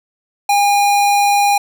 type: tone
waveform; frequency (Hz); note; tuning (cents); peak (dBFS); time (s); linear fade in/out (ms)
square; 812; G#5; -39; -11; 0.49-1.58; 5
effects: none